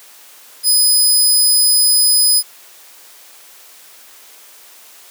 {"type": "tone", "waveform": "10% pulse", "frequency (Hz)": 5010, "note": "D#8", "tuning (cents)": 11, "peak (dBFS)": -4, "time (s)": [0.63, 2.43], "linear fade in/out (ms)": 50, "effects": ["white hiss -42 dBFS RMS until 5.1 s", "high-pass 400 Hz 12 dB/octave"]}